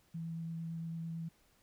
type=tone with vibrato; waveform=sine; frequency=164.81 Hz; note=E3; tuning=in tune; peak=-38 dBFS; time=0.14-1.29 s; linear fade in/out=10 ms; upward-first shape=sine; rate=8.9 Hz; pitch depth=10 cents each way; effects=pink hiss -70 dBFS RMS until 1.62 s